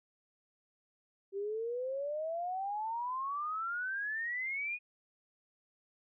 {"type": "exponential sweep", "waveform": "sine", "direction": "up", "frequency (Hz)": [386.5, 2489], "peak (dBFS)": -34, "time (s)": [1.32, 4.79], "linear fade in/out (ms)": 50, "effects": []}